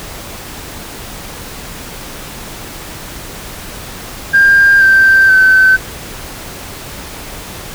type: tone with pitch steps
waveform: sine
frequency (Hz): 1600 / 1565.3 / 1531.3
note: G6 / G6 / G6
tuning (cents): +35 / -3 / -41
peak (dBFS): -3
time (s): 4.33-5.77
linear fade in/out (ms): 20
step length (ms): 480
effects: tanh soft clip ceiling 0 dBFS + pink hiss -28 dBFS RMS until 7.74 s